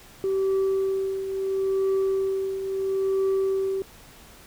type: tone with tremolo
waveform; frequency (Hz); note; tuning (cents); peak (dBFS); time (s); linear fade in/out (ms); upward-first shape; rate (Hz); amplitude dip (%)
sine; 385.9; G4; -27; -17; 0.24-3.82; 0; triangle; 0.74; 70
effects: tanh soft clip ceiling -19 dBFS + pink hiss -49 dBFS RMS until 4.46 s